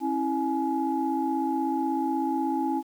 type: tone cluster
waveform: sine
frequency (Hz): 270 / 326.3 / 843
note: C#4 / E4 / G#5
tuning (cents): -45 / -18 / +26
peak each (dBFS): -28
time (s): 0-2.83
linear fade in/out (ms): 50
effects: tanh soft clip ceiling -14 dBFS + 9-bit